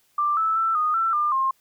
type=tone with pitch steps; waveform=sine; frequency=1182 / 1312 / 1331 / 1235 / 1339 / 1200 / 1064 Hz; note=D6 / E6 / E6 / D#6 / E6 / D6 / C6; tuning=+11 / -9 / +16 / -13 / +27 / +37 / +29 cents; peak=-19 dBFS; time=0.18-1.51 s; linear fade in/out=5 ms; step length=190 ms; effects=white hiss -64 dBFS RMS until 1.6 s